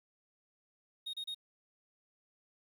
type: tone bursts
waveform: triangle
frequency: 3729 Hz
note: A#7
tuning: in tune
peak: -36 dBFS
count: 3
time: 1.06-1.347 s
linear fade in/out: 10 ms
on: 75 ms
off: 31 ms
effects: 11-bit